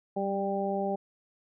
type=harmonic tone with a mistuned harmonic; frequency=197.4 Hz; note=G3; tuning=12 cents sharp; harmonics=1 / 2 / 3 / 4; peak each=-33 / -33 / -33 / -33 dBFS; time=0.16-0.96 s; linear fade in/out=10 ms; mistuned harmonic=1; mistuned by=-16 cents; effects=none